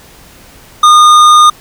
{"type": "tone with tanh clipping", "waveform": "sine", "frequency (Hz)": 1221, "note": "D#6", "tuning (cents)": -33, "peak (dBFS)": -3, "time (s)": [0.83, 1.5], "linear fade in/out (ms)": 5, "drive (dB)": 14, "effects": ["pink hiss -38 dBFS RMS until 1.6 s"]}